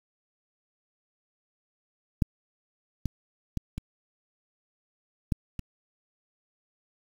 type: clicks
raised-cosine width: 5 ms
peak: -9 / -16 / -16 / -21 / -12 / -22 dBFS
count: 6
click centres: 2.222 / 3.057 / 3.573 / 3.78 / 5.322 / 5.593 s
effects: 7-bit